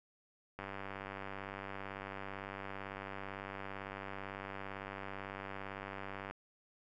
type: click train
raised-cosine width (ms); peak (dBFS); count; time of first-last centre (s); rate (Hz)
0.5; -28; 561; 0.59-6.31; 97.9
effects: none